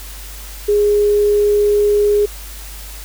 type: tone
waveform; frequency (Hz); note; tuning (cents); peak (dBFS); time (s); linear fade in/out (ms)
sine; 413.7; G#4; -7; -10; 0.68-2.26; 10
effects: added 50 Hz sine -31 dBFS peak until 3.04 s + white hiss -35 dBFS RMS until 3.04 s